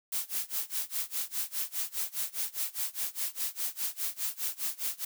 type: noise with tremolo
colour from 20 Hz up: blue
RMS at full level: -31 dBFS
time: 0.12-5.05 s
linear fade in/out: 5 ms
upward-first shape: sine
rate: 4.9 Hz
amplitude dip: 95%
effects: none